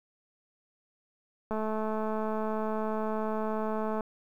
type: click train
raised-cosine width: 1 ms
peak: -20 dBFS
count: 543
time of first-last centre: 1.51-4.008 s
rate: 217 Hz
effects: 10-bit